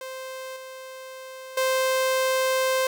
sawtooth tone with level steps, 522 Hz, C5, 4 cents flat, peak -30 / -34 / -17 dBFS, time 0.01-2.87 s, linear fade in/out 2 ms, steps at 0.56 / 1.57 s, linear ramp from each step 5 ms, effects none

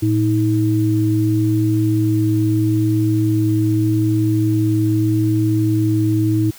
sine tone pair together, 112.4 / 317.9 Hz, A2 / D#4, +37 / +37 cents, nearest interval octave + tritone, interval 1800 cents, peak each -16 dBFS, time 0.02-6.51 s, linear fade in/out 10 ms, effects white hiss -41 dBFS RMS until 6.58 s

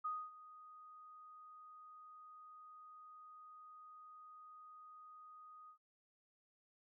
sine tone with ADSR envelope, 1244.5 Hz, D#6, in tune, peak -37 dBFS, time 0.04-5.78 s, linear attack 14 ms, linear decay 250 ms, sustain -18 dB, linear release 90 ms, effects none

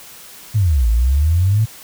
sine exponential two-way sweep, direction down then up, 115 to 53.8 to 115 Hz, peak -11 dBFS, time 0.54-1.66 s, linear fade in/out 20 ms, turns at 0.89 s, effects white hiss -39 dBFS RMS until 1.83 s

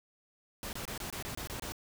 pink noise bursts, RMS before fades -40 dBFS, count 9, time 0.63-1.721 s, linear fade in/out 0 ms, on 99 ms, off 25 ms, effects none

